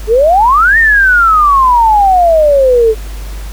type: exponential two-way sweep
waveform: sine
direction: up then down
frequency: 415.3 to 1863 to 428.3 Hz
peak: -4 dBFS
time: 0.07-2.95 s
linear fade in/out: 50 ms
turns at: 0.78 s
effects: added 50 Hz sine -20 dBFS peak until 3.52 s + pink hiss -33 dBFS RMS until 3.52 s